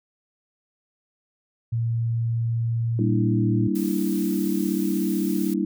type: tone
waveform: sine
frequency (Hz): 115.7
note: A#2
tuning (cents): -13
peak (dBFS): -21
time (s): 1.72-3.68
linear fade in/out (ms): 10
type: chord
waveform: sine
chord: E half-diminished seventh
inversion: first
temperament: equal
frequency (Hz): 196 / 233.1 / 293.7 / 329.6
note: G3 / Bb3 / D4 / E4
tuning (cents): 0 / 0 / 0 / 0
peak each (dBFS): -25 / -29 / -27 / -26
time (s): 2.99-5.65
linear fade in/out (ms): 2
type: noise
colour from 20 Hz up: blue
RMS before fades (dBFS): -38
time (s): 3.75-5.54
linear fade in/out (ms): 5
effects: none